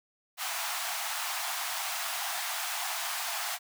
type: high-pass noise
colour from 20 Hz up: pink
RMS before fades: -34 dBFS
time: 0.37-3.59 s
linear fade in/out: 50 ms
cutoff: 670 Hz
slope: 96 dB/octave
effects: none